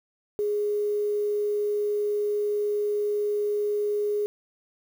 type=tone with quantisation; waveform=sine; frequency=415.3 Hz; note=G#4; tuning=in tune; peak=-23 dBFS; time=0.39-4.26 s; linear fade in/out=0 ms; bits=8; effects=none

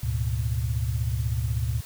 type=tone cluster; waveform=sine; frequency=73.2 / 105.6 / 121.8 Hz; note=D2 / G#2 / B2; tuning=-5 / +29 / -24 cents; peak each=-28 dBFS; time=0.03-1.81 s; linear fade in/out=5 ms; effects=white hiss -45 dBFS RMS until 1.85 s

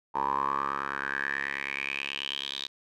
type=tone with band-pass filter sweep; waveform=10% pulse; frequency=69.3 Hz; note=C#2; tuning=in tune; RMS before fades=-32 dBFS; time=0.14-2.68 s; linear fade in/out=20 ms; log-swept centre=900 to 3800 Hz; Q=7.2; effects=none

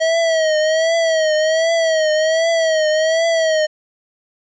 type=tone with vibrato; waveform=square; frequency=640 Hz; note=D#5; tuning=49 cents sharp; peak=-14 dBFS; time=0-3.67 s; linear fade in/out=20 ms; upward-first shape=triangle; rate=1.3 Hz; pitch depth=80 cents each way; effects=resampled to 16000 Hz + 9-bit

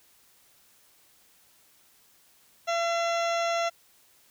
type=harmonic tone with a mistuned harmonic; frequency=678 Hz; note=E5; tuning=49 cents sharp; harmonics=1 / 2 / 3 / 4 / 5 / 6 / 8 / 9 / 10; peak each=-26 / -32 / -36 / -38 / -40 / -42 / -44 / -45 / -46 dBFS; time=2.67-3.7 s; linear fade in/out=20 ms; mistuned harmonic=10; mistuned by=-24 cents; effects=white hiss -61 dBFS RMS until 4.3 s

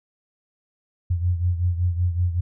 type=beating tone pair; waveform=sine; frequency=87.31 / 92.61 Hz; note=F2 / F#2; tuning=0 / +2 cents; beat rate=5.3 Hz; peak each=-20 / -26 dBFS; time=1.1-2.41 s; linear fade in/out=10 ms; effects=none

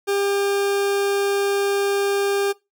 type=tone; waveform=40% pulse; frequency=400 Hz; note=G4; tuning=35 cents sharp; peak=-18 dBFS; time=0.07-2.53 s; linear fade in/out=20 ms; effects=noise-tail reverb RT60 0.2 s tail -20 dB re dry

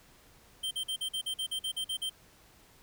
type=tone bursts; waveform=square; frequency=3136 Hz; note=G7; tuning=in tune; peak=-32 dBFS; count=12; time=0.63-2.097 s; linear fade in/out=10 ms; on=81 ms; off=45 ms; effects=pink hiss -60 dBFS RMS until 2.82 s

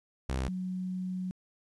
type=tone pair in turn; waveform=sawtooth / sine; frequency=65.2 / 184.41 Hz; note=C2 / F#3; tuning=-5 / -6 cents; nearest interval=octave + tritone; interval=1799 cents; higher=second; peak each=-26 / -32 dBFS; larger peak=first; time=0.29-0.48 / 0.48-1.31 s; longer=second; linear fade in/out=0 ms; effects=resampled to 24000 Hz + 11-bit

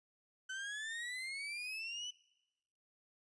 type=exponential sweep; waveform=35% pulse; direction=up; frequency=1515 to 3013 Hz; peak=-39 dBFS; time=0.49-2.11 s; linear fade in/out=10 ms; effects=noise-tail reverb RT60 1.0 s tail -23 dB re dry + resampled to 22050 Hz

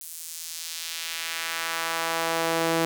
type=tone with high-pass filter sweep; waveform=sawtooth; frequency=164.81 Hz; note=E3; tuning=in tune; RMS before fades=-29 dBFS; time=0.01-2.85 s; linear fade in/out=0 ms; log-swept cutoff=10000 to 340 Hz; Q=0.97; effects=none

